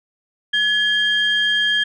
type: tone pair together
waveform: sine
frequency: 1700 / 3204 Hz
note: G#6 / G7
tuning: +40 / +37 cents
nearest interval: major seventh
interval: 1097 cents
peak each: -17 dBFS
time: 0.53-1.84 s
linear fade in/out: 10 ms
effects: tanh soft clip ceiling -9 dBFS